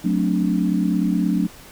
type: chord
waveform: sine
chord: D dominant seventh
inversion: first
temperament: just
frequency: 183.54 / 220.2 / 264.3 / 293.7 Hz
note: F#3 / A3 / C4 / D4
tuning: -14 / +2 / +18 / 0 cents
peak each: -20 / -23 / -26 / -23 dBFS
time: 0.04-1.47 s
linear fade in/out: 10 ms
effects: pink hiss -43 dBFS RMS until 1.71 s